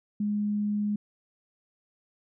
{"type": "tone", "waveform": "sine", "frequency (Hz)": 207.7, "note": "G#3", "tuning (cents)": 0, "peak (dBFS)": -25, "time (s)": [0.2, 0.96], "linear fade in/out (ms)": 5, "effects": []}